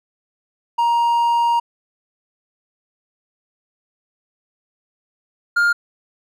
triangle tone pair in turn, 940 / 1408.4 Hz, A#5 / F6, +14 / +14 cents, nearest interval perfect fifth, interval 700 cents, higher second, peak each -12 / -11 dBFS, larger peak second, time 0.78-1.6 / 5.56-5.73 s, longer first, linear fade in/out 10 ms, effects none

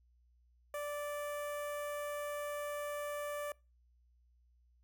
sawtooth tone with notch filter, 585 Hz, D5, 7 cents flat, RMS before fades -40 dBFS, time 0.74-3.52 s, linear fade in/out 2 ms, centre 4300 Hz, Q 0.69, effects noise-tail reverb RT60 0.3 s tail -25 dB re dry + added 60 Hz sine -66 dBFS peak until 4.83 s

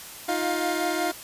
25% pulse tone cluster, 314.5 / 353.7 / 702 Hz, D#4 / F4 / F5, +19 / +22 / +9 cents, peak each -25 dBFS, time 0.28-1.12 s, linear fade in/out 10 ms, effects white hiss -41 dBFS RMS until 1.23 s + resampled to 32000 Hz

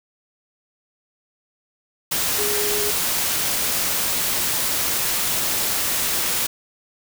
sine tone in noise, 415.3 Hz, G#4, in tune, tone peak -25 dBFS, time 2.38-2.91 s, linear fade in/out 10 ms, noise white, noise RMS -22 dBFS, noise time 2.11-6.47 s, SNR -6 dB, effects none

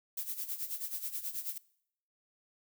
violet noise with tremolo, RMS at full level -36 dBFS, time 0.17-1.58 s, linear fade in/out 5 ms, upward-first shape sine, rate 9.3 Hz, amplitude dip 75%, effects noise-tail reverb RT60 0.7 s tail -22 dB re dry

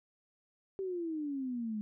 sine exponential sweep, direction down, 392 to 207.7 Hz, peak -34 dBFS, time 0.79-1.81 s, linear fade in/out 0 ms, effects none

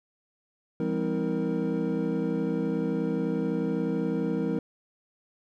triangle tone cluster, 170.4 / 202 / 258.3 / 318.6 / 467.2 Hz, F3 / G#3 / C4 / D#4 / A#4, -42 / -48 / -22 / +41 / +4 cents, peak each -30 dBFS, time 0.8-4.59 s, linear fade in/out 2 ms, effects none

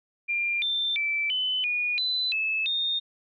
sine tone with pitch steps, 2391 / 3567 / 2325 / 3023 / 2450 / 4012 / 2606 / 3665 Hz, D7 / A7 / D7 / F#7 / D#7 / B7 / E7 / A#7, +30 / +23 / -18 / +36 / -27 / +26 / -20 / -30 cents, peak -24 dBFS, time 0.28-3 s, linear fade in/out 20 ms, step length 340 ms, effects none

